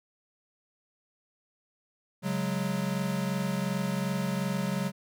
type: chord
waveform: square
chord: C# suspended fourth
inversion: none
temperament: equal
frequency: 138.59 / 185 / 207.7 Hz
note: C#3 / F#3 / G#3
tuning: 0 / 0 / 0 cents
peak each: -35 / -31 / -35 dBFS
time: 2.22-4.92 s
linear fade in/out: 50 ms
effects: none